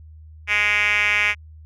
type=tone with band-pass filter; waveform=5% pulse; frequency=207.7 Hz; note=G#3; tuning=in tune; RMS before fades=-19 dBFS; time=0.47-1.35 s; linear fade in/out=50 ms; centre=2300 Hz; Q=4.4; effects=added 78 Hz sine -40 dBFS peak until 1.65 s